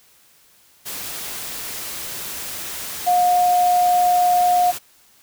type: tone in noise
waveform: sine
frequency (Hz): 716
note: F5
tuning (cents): +43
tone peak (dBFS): -13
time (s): 3.06-4.72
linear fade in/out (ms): 20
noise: white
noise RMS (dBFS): -30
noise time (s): 0.85-4.79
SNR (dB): +14
effects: white hiss -54 dBFS RMS until 5.22 s